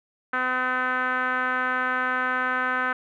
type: tone with low-pass filter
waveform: 5% pulse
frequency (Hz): 254.5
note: C4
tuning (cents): -48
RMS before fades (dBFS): -25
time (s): 0.33-2.93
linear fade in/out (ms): 5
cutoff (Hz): 1500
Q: 3.9
effects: none